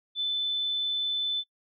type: tone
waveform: sine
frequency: 3515 Hz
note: A7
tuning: 2 cents flat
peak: -26 dBFS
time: 0.15-1.44 s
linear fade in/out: 50 ms
effects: noise-tail reverb RT60 0.1 s tail -25 dB re dry